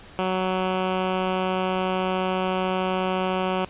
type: tone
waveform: 10% pulse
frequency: 186.1 Hz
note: F#3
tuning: 10 cents sharp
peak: -14 dBFS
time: 0.19-3.65 s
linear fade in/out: 0 ms
effects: pink hiss -46 dBFS RMS until 3.69 s + resampled to 8000 Hz